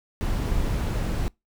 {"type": "noise", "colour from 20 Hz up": "brown", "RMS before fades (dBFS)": -25, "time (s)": [0.21, 1.28], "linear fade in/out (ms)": 0, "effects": ["noise-tail reverb RT60 0.2 s tail -25 dB re dry"]}